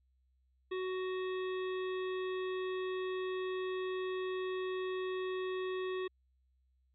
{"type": "harmonic tone", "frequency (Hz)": 371.9, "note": "F#4", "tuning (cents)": 9, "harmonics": [1, 3, 5, 7, 9, 10], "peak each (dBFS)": [-35, -46, -48, -52, -54, -56], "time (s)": [0.71, 6.08], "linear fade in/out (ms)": 10, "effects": ["added 64 Hz sine -70 dBFS peak until 6.94 s"]}